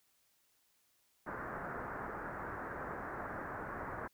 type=low-pass noise; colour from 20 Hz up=white; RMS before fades=-43 dBFS; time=1.26-4.08 s; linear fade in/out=10 ms; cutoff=1700 Hz; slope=48 dB/octave; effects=white hiss -74 dBFS RMS until 4.13 s